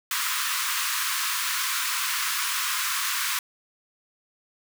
pink high-pass noise, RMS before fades -27 dBFS, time 0.11-3.39 s, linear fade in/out 2 ms, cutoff 1000 Hz, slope 96 dB/octave, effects none

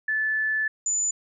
sine tone pair in turn, 1742 / 7002 Hz, A6 / A8, -18 / -9 cents, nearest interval 2 octaves, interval 2409 cents, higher second, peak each -22 dBFS, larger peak neither, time 0.08-0.68 / 0.86-1.11 s, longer first, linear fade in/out 5 ms, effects none

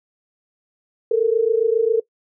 sine tone pair together, 438.8 / 466.2 Hz, A4 / A#4, -5 / 0 cents, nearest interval minor second, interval 105 cents, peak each -17 / -17 dBFS, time 1.11-2 s, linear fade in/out 5 ms, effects noise-tail reverb RT60 0.1 s tail -20 dB re dry

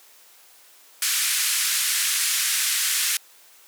white band-pass noise, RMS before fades -23 dBFS, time 1.02-3.17 s, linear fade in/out 2 ms, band 1500 to 12000 Hz, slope 24 dB/octave, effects white hiss -52 dBFS RMS until 3.67 s + high-pass 400 Hz 12 dB/octave

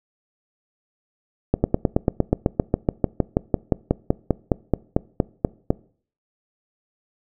slowing click train, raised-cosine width 2 ms, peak -3 dBFS, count 26, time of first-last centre 1.54-5.705 s, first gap 100 ms, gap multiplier 1.04, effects noise-tail reverb RT60 0.5 s tail -23 dB re dry

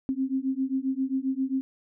sine beating tone pair, 261.6 / 269.1 Hz, C4 / C4, 0 / +49 cents, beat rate 7.5 Hz, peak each -28 dBFS, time 0.09-1.61 s, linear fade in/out 0 ms, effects none

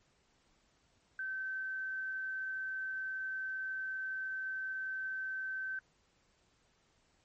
sine tone, 1542 Hz, G6, 29 cents flat, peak -36 dBFS, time 1.19-5.79 s, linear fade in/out 2 ms, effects pink hiss -72 dBFS RMS until 7.24 s + MP3 32 kbps

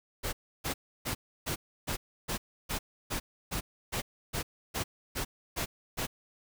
pink noise bursts, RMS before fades -33 dBFS, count 15, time 0.23-6.07 s, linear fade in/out 20 ms, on 100 ms, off 310 ms, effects none

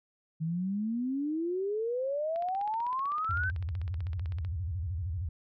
sine exponential sweep, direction up, 155.56 to 1568 Hz, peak -29 dBFS, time 0.4-3.51 s, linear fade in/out 20 ms
click train, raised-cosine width 0.3 ms, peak -33 dBFS, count 34, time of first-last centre 2.36-4.449 s, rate 15.8 Hz
sine tone with vibrato, 85.5 Hz, F2, 36 cents flat, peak -31 dBFS, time 3.29-5.29 s, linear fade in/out 5 ms, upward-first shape square, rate 13 Hz, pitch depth 200 cents each way
effects none

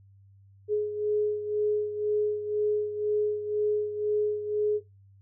sine beating tone pair, 420 / 422 Hz, G#4 / G#4, +19 / +28 cents, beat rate 2 Hz, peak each -25 / -31 dBFS, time 0.68-4.81 s, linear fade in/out 50 ms, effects noise-tail reverb RT60 0.2 s tail -17 dB re dry + added 98 Hz sine -53 dBFS peak until 5.21 s

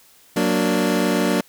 25% pulse chord, Gb augmented, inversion none, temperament equal, 185 / 233.1 / 293.7 Hz, Gb3 / Bb3 / D4, 0 / 0 / 0 cents, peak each -18 dBFS, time 0.36-1.41 s, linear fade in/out 5 ms, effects white hiss -52 dBFS RMS until 1.48 s

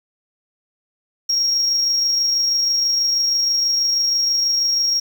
sine tone with amplitude modulation, 5588 Hz, F8, in tune, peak -12 dBFS, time 1.29-5 s, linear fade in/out 10 ms, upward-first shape sine, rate 26.2 Hz, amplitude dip 35%, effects tanh soft clip ceiling -13 dBFS + 7-bit

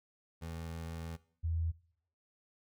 25% pulse / sine tone pair in turn, 82.41 / 82.41 Hz, E2 / E2, 0 / 0 cents, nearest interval unison, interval 0 cents, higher neither, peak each -37 / -31 dBFS, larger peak second, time 0.41-1.17 / 1.43-1.72 s, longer first, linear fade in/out 20 ms, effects noise-tail reverb RT60 0.6 s tail -20 dB re dry

